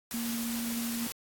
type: tone in noise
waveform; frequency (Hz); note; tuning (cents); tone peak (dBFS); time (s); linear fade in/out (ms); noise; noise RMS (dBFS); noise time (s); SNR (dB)
sine; 233.1; A#3; 0; -32; 0.14-1.07; 0; white; -38; 0.11-1.12; +3
effects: AAC 64 kbps